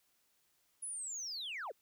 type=linear sweep; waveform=sine; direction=down; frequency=10550 to 365.8 Hz; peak=-38 dBFS; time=0.82-1.72 s; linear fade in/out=10 ms; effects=tanh soft clip ceiling -37 dBFS + white hiss -75 dBFS RMS until 1.81 s